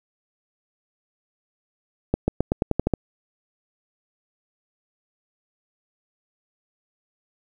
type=accelerating click train; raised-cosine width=2 ms; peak=-6 dBFS; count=9; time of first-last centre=2.14-2.937 s; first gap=140 ms; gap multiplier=0.9; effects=8-bit